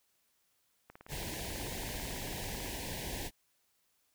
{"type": "click train", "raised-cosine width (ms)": 0.5, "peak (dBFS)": -35, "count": 33, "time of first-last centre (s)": [0.9, 2.658], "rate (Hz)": 18.2}
{"type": "band-stop noise", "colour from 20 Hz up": "pink", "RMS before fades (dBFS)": -40, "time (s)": [1.08, 3.31], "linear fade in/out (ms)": 50, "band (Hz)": [1000, 1600], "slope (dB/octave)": 96}
{"effects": ["white hiss -75 dBFS RMS until 4.14 s"]}